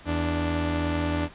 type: tone pair together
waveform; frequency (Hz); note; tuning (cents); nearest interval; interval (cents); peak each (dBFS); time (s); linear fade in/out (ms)
sawtooth; 82.41 / 293.7; E2 / D4; 0 / 0; octave + minor seventh; 2200; -23; 0.05-1.29; 50
effects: pink hiss -48 dBFS RMS until 1.34 s + resampled to 8000 Hz